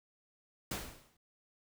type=noise with exponential decay; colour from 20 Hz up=pink; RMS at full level=-35 dBFS; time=0.71-1.17 s; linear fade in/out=5 ms; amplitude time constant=100 ms; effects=none

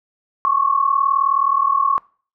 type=tone pair together; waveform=sine; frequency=1087 / 1126.1 Hz; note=C#6 / C#6; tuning=-34 / +27 cents; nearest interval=minor second; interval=61 cents; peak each=-17 / -17 dBFS; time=0.45-1.98 s; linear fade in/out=0 ms; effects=noise-tail reverb RT60 0.4 s tail -22 dB re dry

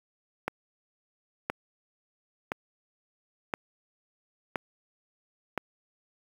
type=click train; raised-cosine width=0.5 ms; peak=-13 dBFS; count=6; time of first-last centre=0.48-5.577 s; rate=0.981 Hz; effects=high-pass 150 Hz 12 dB/octave + 7-bit

